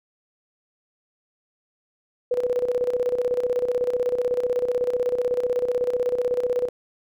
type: tone with tremolo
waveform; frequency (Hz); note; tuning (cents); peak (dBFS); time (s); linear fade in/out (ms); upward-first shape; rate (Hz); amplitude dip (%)
sine; 493; B4; -3; -18; 2.31-6.69; 5; square; 16; 65
effects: none